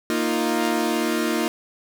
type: chord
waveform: sawtooth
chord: Bb suspended fourth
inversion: none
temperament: equal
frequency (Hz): 233.1 / 311.1 / 349.2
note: Bb3 / Eb4 / F4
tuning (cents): 0 / 0 / 0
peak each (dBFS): -21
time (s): 0.1-1.48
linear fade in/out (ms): 0
effects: none